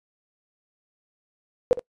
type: tone with echo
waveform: sine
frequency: 493.9 Hz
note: B4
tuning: in tune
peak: -13 dBFS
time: 1.71-1.73 s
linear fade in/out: 0 ms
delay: 63 ms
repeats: 1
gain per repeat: -13 dB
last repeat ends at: 1.793 s
effects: noise-tail reverb RT60 0.1 s tail -22 dB re dry + resampled to 24000 Hz